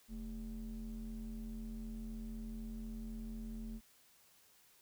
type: ring-modulated tone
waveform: triangle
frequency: 90 Hz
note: F#2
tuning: 47 cents flat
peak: -37 dBFS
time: 0.08-3.81 s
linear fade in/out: 50 ms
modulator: 132 Hz
effects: white hiss -67 dBFS RMS until 4.81 s